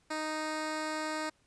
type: tone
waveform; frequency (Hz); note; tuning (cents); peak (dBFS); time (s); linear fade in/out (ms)
10% pulse; 310.4; D#4; -4; -25; 0.1-1.3; 10
effects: pink hiss -70 dBFS RMS until 1.46 s + resampled to 22050 Hz